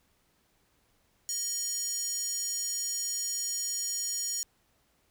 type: tone with high-pass filter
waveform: square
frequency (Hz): 622.3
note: D#5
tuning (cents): 0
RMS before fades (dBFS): -33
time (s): 1.29-4.43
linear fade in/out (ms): 0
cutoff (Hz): 6400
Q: 8.5
effects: pink hiss -70 dBFS RMS until 5.1 s

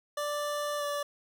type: tone with pitch glide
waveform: 25% pulse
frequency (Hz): 587.3 to 579.2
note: D5 to D5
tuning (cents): 0 to -24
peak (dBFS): -27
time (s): 0.17-1.03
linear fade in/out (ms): 5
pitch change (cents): -24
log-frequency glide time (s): 0.78-0.83
effects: none

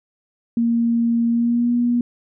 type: tone with pitch glide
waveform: sine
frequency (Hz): 233.1 to 240.6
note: A#3 to B3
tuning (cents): 0 to -45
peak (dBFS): -15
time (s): 0.57-2.01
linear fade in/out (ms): 2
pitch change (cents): +55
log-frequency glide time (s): 1.29-1.73
effects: none

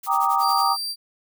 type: noise with tremolo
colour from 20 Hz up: blue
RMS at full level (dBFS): -35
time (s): 0.03-0.67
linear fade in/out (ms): 5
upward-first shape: sine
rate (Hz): 11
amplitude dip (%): 95
type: chord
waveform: sine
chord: Eb major seventh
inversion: first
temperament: equal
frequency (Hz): 784 / 932.3 / 1174.7 / 1244.5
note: G5 / Bb5 / D6 / Eb6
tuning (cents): 0 / 0 / 0 / 0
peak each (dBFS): -23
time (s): 0.06-0.77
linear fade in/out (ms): 50
type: tone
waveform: 40% pulse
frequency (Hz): 4699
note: D8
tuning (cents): 0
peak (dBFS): -25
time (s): 0.4-0.96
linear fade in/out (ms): 50
effects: none

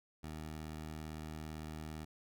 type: tone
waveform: 15% pulse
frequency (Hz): 77.78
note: D#2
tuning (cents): 0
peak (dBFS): -37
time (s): 0.23-2.05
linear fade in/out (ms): 10
effects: none

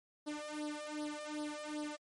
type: tone with flanger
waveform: sawtooth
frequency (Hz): 300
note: D4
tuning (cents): +37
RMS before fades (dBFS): -42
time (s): 0.26-1.97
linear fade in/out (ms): 20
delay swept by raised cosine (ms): 0.2 to 1.7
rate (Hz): 2.6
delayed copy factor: +0.9
effects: MP3 48 kbps

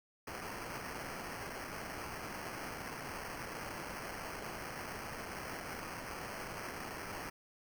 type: noise with sample-and-hold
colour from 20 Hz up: violet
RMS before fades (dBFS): -44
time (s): 0.27-7.3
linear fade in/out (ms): 5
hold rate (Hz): 3675
effects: none

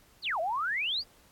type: exponential two-way sweep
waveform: sine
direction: down then up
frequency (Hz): 4962 to 622.3 to 4962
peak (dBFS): -28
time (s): 0.22-1.04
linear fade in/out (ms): 50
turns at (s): 0.4
effects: pink hiss -61 dBFS RMS until 1.31 s + AAC 64 kbps

